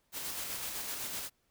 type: noise with tremolo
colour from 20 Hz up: white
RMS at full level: -38 dBFS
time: 0.12-1.3 s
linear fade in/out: 50 ms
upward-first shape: square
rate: 7.9 Hz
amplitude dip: 25%
effects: pink hiss -75 dBFS RMS until 1.5 s